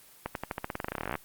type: accelerating click train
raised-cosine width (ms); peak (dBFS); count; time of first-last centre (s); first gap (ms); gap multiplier
0.5; -16; 23; 0.26-1.154; 92; 0.91
effects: white hiss -55 dBFS RMS until 1.24 s + Opus 24 kbps